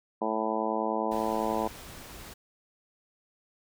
harmonic tone, 110 Hz, A2, in tune, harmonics 2 / 3 / 4 / 5 / 6 / 7 / 8 / 9, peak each -35 / -35 / -35 / -35 / -35 / -35 / -35 / -35 dBFS, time 0.21-1.68 s, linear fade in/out 10 ms
pink noise, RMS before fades -45 dBFS, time 1.11-2.34 s, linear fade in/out 10 ms
effects none

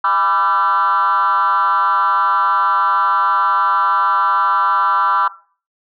sine tone with frequency modulation, 1174.7 Hz, D6, in tune, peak -11 dBFS, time 0.04-5.28 s, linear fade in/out 5 ms, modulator 181 Hz, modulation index 1.4, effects noise-tail reverb RT60 0.4 s tail -18 dB re dry + tanh soft clip ceiling -8 dBFS

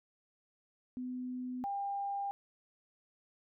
sine tone pair in turn, 251.7 / 799.1 Hz, B3 / G5, +33 / +33 cents, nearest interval octave + minor sixth, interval 2000 cents, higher second, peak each -37 / -34 dBFS, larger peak second, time 0.97-1.64 / 1.64-2.31 s, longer neither, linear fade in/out 0 ms, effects none

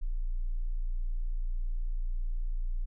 sine tone, 29.14 Hz, A#0, in tune, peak -28 dBFS, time 0.01-2.86 s, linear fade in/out 20 ms, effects none

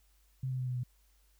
sine tone with pitch steps, 130.81 / 129.08 / 127.38 / 125.7 / 124.04 Hz, C3 / C3 / C3 / B2 / B2, 0 / -23 / -46 / +31 / +8 cents, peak -32 dBFS, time 0.43-0.835 s, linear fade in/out 5 ms, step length 81 ms, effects added 50 Hz sine -65 dBFS peak until 1.39 s + white hiss -72 dBFS RMS until 1.39 s

